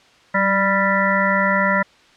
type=harmonic tone with a mistuned harmonic; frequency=196.8 Hz; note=G3; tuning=7 cents sharp; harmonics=1 / 3 / 5 / 7 / 9 / 10; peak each=-22 / -22 / -22 / -22 / -22 / -22 dBFS; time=0.34-1.83 s; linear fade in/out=10 ms; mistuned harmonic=1; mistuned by=-38 cents; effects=white hiss -51 dBFS RMS until 2.16 s + low-pass 4000 Hz 12 dB/octave